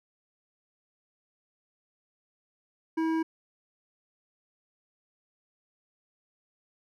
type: tone with hard clipping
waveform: triangle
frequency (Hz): 323.2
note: E4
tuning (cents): -34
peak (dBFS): -27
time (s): 2.97-3.23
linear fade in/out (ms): 10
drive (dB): 15
effects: none